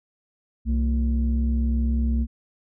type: tone pair together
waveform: sine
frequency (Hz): 64.15 / 228.6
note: C2 / A#3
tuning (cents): -34 / -34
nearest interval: octave + minor seventh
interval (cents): 2200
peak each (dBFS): -19 / -25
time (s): 0.65-2.27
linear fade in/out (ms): 50
effects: tanh soft clip ceiling -14 dBFS